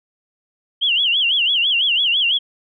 sine tone with vibrato, 3053 Hz, G7, 46 cents flat, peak -14 dBFS, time 0.81-2.39 s, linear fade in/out 20 ms, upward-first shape sine, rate 6 Hz, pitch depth 190 cents each way, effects none

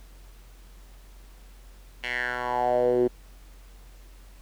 10% pulse tone with band-pass filter sweep, 123.47 Hz, B2, in tune, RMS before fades -25 dBFS, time 2.03-3.08 s, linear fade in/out 10 ms, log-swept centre 2500 to 330 Hz, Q 4.7, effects added 45 Hz sine -46 dBFS peak until 4.41 s + pink hiss -57 dBFS RMS until 4.41 s

